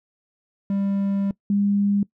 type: tone pair in turn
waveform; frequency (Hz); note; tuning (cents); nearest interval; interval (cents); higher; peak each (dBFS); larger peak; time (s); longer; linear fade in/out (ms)
triangle / sine; 197.9 / 201.8; G3 / G#3; +17 / -49; unison; 34; second; -18 / -17; second; 0.7-1.31 / 1.5-2.03; first; 2
effects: noise-tail reverb RT60 0.1 s tail -21 dB re dry